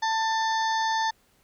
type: harmonic tone with a mistuned harmonic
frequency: 890 Hz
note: A5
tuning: 20 cents sharp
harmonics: 1 / 2 / 4 / 5 / 6 / 7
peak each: -24 / -30 / -36 / -38 / -40 / -41 dBFS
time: 0.02-1.11 s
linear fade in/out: 10 ms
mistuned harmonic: 6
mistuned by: -65 cents
effects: pink hiss -64 dBFS RMS until 1.43 s